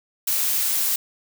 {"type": "noise", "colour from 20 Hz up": "blue", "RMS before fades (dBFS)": -22, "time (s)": [0.27, 0.96], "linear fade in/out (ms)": 5, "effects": []}